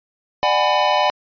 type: chord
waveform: square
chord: G# half-diminished seventh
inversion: second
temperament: just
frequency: 598 / 747.5 / 830.6 / 996.7 Hz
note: D5 / F#5 / G#5 / B5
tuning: +31 / +17 / 0 / +16 cents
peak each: -21 dBFS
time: 0.43-1.1 s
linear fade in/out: 0 ms
effects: resampled to 11025 Hz